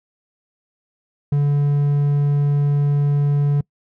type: tone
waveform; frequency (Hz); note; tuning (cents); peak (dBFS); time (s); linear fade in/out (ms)
triangle; 144; D3; -34; -12; 1.32-3.61; 5
effects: noise-tail reverb RT60 0.1 s tail -25 dB re dry